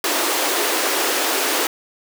pink high-pass noise, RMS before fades -20 dBFS, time 0.04-1.67 s, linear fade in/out 2 ms, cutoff 300 Hz, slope 48 dB/octave, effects none

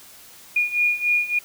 sine beating tone pair, 2434 / 2437.5 Hz, D#7 / D#7, -39 / -36 cents, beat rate 3.5 Hz, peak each -23 / -20 dBFS, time 0.56-1.39 s, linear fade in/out 5 ms, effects white hiss -46 dBFS RMS until 1.44 s

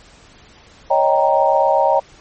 sine chord, Eb dominant seventh, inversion third, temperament equal, 554.4 / 622.3 / 784 / 932.3 Hz, Db5 / Eb5 / G5 / Bb5, 0 / 0 / 0 / 0 cents, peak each -17 dBFS, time 0.9-2 s, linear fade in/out 10 ms, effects pink hiss -46 dBFS RMS until 2.2 s + MP3 32 kbps

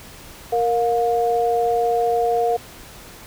sine tone pair together, 466.2 / 710.1 Hz, A#4 / F5, 0 / +29 cents, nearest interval perfect fifth, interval 729 cents, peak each -19 dBFS, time 0.52-2.57 s, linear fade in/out 10 ms, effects pink hiss -41 dBFS RMS until 3.26 s

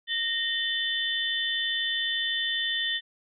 sine tone cluster, 1853 / 3046 / 3528 Hz, A#6 / F#7 / A7, -11 / +50 / +4 cents, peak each -30 dBFS, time 0.07-3.01 s, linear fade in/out 50 ms, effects none

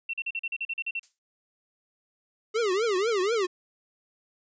sine tone bursts, 2710 Hz, E7, 47 cents sharp, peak -28 dBFS, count 11, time 0.09-0.995 s, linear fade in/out 5 ms, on 45 ms, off 41 ms
violet noise with exponential decay, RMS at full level -41 dBFS, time 1.03-1.19 s, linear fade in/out 2 ms, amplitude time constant 34 ms
square tone with vibrato, 414.7 Hz, G#4, 3 cents flat, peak -24 dBFS, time 2.54-3.47 s, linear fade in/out 20 ms, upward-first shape triangle, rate 4.1 Hz, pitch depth 270 cents each way
effects resampled to 16000 Hz

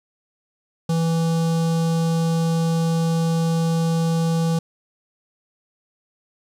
square tone with notch filter, 164.81 Hz, E3, in tune, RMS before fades -20 dBFS, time 0.89-4.59 s, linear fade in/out 5 ms, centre 2000 Hz, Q 0.8, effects low-pass 10000 Hz 12 dB/octave + 9-bit

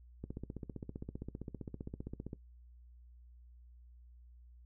click train, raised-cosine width 3 ms, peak -29 dBFS, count 33, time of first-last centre 0.24-2.332 s, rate 15.3 Hz, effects noise-tail reverb RT60 0.1 s tail -18 dB re dry + added 60 Hz sine -55 dBFS peak until 4.65 s

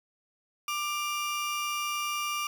30% pulse tone pair together, 1185.1 / 2823 Hz, D6 / F7, +15 / +18 cents, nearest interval octave + minor third, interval 1503 cents, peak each -28 / -33 dBFS, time 0.68-2.47 s, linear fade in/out 2 ms, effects 10-bit

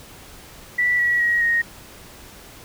sine tone with pitch steps, 1961 / 1929.5 / 1898.6 / 1868.1 Hz, B6 / B6 / A#6 / A#6, -13 / -41 / +31 / +3 cents, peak -16 dBFS, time 0.78-1.62 s, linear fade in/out 10 ms, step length 210 ms, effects pink hiss -43 dBFS RMS until 2.64 s

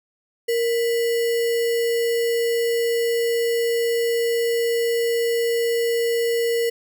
sine tone with sample-and-hold, 466.1 Hz, A#4, in tune, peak -18 dBFS, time 0.48-6.7 s, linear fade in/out 10 ms, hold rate 2450 Hz, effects none

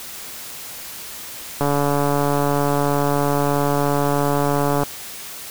click train, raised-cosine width 1 ms, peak -6 dBFS, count 462, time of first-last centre 1.61-4.834 s, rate 143 Hz, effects white hiss -34 dBFS RMS until 5.5 s

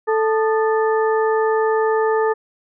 harmonic tone with a mistuned harmonic, 440 Hz, A4, in tune, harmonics 1 / 2 / 3 / 4, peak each -16 / -22 / -26 / -28 dBFS, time 0.07-2.34 s, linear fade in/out 20 ms, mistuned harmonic 3, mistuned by -130 cents, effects none

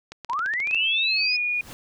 clicks, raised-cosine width 0.2 ms, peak -20 dBFS, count 11, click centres 0.12 / 0.247 / 0.298 / 0.333 / 0.392 / 0.461 / 0.537 / 0.602 / 0.673 / 0.711 / 0.747 s
sine linear sweep, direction up, 880 to 5130 Hz, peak -23 dBFS, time 0.29-1.37 s, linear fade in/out 10 ms
sine tone with pitch glide, 2637 to 2446 Hz, E7 to D#7, 0 to -30 cents, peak -22 dBFS, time 0.73-1.61 s, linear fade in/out 2 ms, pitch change -130 cents, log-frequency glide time 1.03-1.4 s
pink noise with exponential growth, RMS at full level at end -38 dBFS, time 1.39-1.73 s, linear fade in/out 0 ms, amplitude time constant 72 ms
effects none

